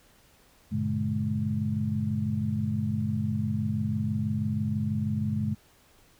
sine tone cluster, 99.9 / 119.6 / 146 / 212 Hz, G2 / A#2 / D3 / G#3, +33 / +45 / -10 / +36 cents, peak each -31 / -33 / -33 / -29 dBFS, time 0.71-5.55 s, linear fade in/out 20 ms, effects pink hiss -60 dBFS RMS until 6.19 s

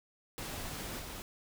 pink noise with level steps, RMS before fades -41 / -44 dBFS, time 0.38-1.22 s, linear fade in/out 0 ms, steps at 0.99 s, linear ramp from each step 5 ms, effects none

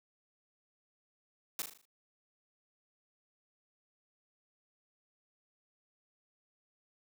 white noise with echo, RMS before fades -36 dBFS, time 1.59-1.62 s, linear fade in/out 2 ms, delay 39 ms, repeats 6, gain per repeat -6 dB, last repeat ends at 1.854 s, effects high-pass 150 Hz 12 dB/octave

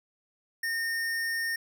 square tone, 1830 Hz, A#6, 32 cents flat, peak -29 dBFS, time 0.63-1.56 s, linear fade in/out 5 ms, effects none

